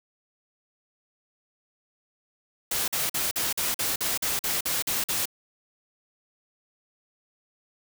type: noise bursts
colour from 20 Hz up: white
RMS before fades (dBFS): -27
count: 12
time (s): 2.71-5.256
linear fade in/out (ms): 5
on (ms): 170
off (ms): 46
effects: none